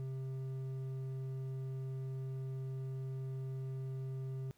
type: tone with hard clipping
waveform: sine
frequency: 132.3 Hz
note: C3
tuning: 20 cents sharp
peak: -40 dBFS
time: 0-4.51 s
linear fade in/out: 0 ms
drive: 6 dB
effects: pink hiss -72 dBFS RMS until 4.57 s